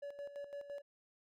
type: tone with tremolo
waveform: triangle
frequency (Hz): 570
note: C#5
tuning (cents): +48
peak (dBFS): -40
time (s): 0.02-0.82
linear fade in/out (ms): 10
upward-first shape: square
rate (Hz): 5.9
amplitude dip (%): 65
effects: none